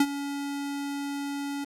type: tone with ADSR envelope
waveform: square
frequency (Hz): 282.7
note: C#4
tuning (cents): +34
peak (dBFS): -17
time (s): 0-1.65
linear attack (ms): 4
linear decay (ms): 51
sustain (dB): -14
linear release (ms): 16
effects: resampled to 32000 Hz + 8-bit